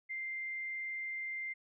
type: tone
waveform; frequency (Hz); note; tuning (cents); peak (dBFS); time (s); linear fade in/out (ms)
sine; 2093; C7; 0; -37; 0.09-1.54; 20
effects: none